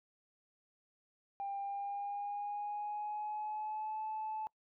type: tone with pitch glide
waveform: sine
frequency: 796 to 868 Hz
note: G5 to A5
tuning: +26 to -24 cents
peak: -36 dBFS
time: 1.4-4.47 s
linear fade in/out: 0 ms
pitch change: +150 cents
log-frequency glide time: 1.59-4.03 s
effects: noise-tail reverb RT60 0.1 s tail -26 dB re dry + tanh soft clip ceiling -33 dBFS